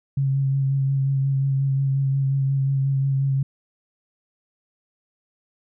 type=tone with vibrato; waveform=sine; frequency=136.3 Hz; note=C#3; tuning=29 cents flat; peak=-18 dBFS; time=0.17-3.43 s; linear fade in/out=5 ms; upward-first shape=sine; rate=5.6 Hz; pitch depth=20 cents each way; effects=none